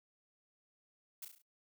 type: noise with echo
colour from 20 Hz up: blue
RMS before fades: -45 dBFS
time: 1.22-1.25 s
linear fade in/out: 5 ms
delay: 34 ms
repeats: 5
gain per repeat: -5 dB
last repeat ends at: 1.42 s
effects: noise-tail reverb RT60 0.1 s tail -23 dB re dry